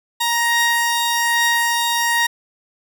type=tone pair together; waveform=sawtooth; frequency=938 / 1874.8 Hz; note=A#5 / A#6; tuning=+11 / +9 cents; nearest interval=octave; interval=1198 cents; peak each=-15 dBFS; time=0.2-2.27 s; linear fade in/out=10 ms; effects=none